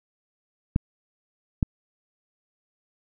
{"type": "clicks", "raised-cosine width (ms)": 5, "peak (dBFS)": -8, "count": 2, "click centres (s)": [0.761, 1.628], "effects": []}